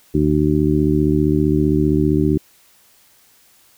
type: harmonic tone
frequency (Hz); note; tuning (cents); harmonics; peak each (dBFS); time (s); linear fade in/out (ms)
75.3; D2; +44; 1 / 2 / 3 / 4 / 5; -22 / -19 / -22 / -17 / -20; 0.14-2.38; 10
effects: white hiss -53 dBFS RMS until 3.77 s